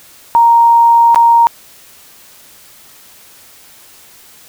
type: tone with dropouts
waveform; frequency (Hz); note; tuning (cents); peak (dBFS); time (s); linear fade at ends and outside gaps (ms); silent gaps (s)
sine; 932.3; A#5; 0; -4; 0.35-1.47; 0; 1.146-1.159
effects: white hiss -41 dBFS RMS until 4.48 s